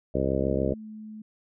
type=harmonic tone; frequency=67 Hz; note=C2; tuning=42 cents sharp; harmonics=1 / 2 / 3 / 4 / 5 / 6 / 7 / 8 / 9; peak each=-32 / -32 / -32 / -32 / -32 / -32 / -32 / -32 / -32 dBFS; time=0.14-0.74 s; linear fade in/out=10 ms
type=tone with pitch glide; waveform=sine; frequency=220 to 215.7 Hz; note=A3 to A3; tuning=0 to -34 cents; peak=-38 dBFS; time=0.4-1.22 s; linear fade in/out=5 ms; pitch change=-34 cents; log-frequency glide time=0.68-0.89 s
effects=none